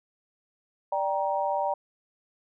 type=chord; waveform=sine; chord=G minor; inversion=second; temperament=just; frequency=588 / 784 / 940.8 Hz; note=D5 / G5 / Bb5; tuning=+2 / 0 / +16 cents; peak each=-29 dBFS; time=0.92-1.74 s; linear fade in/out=5 ms; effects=none